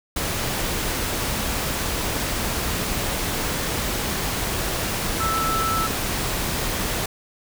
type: tone in noise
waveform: sine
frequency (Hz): 1318.5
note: E6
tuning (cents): 0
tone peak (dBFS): -22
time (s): 5.2-5.87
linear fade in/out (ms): 5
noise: pink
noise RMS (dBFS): -25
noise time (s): 0.16-7.06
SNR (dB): 0
effects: none